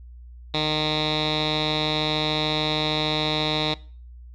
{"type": "tone with low-pass filter", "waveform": "10% pulse", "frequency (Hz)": 153.5, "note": "D#3", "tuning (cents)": -23, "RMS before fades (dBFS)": -24, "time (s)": [0.54, 3.74], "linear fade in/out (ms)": 2, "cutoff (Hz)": 3800, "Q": 7.8, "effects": ["noise-tail reverb RT60 0.4 s tail -20 dB re dry", "added 60 Hz sine -40 dBFS peak until 4.34 s"]}